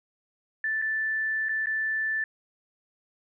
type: tone with dropouts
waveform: sine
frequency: 1760 Hz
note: A6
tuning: in tune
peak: -25 dBFS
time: 0.64-2.24 s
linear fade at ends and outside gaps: 2 ms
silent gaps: 0.817-0.822 / 1.486-1.492 / 1.659-1.669 s
effects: none